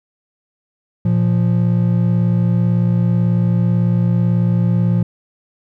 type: tone pair together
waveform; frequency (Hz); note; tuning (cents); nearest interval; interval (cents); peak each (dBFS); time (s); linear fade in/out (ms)
triangle; 116.67 / 174.8; A#2 / F3; +2 / +2; perfect fifth; 700; -13; 1.05-5.03; 5
effects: none